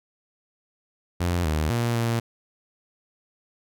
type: tone with pitch steps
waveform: sawtooth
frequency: 87.6 / 77.3 / 118.2 / 116.3 Hz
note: F2 / D#2 / A#2 / A#2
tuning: +6 / -11 / +24 / -4 cents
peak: -18 dBFS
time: 1.2-2.2 s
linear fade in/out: 10 ms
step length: 250 ms
effects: none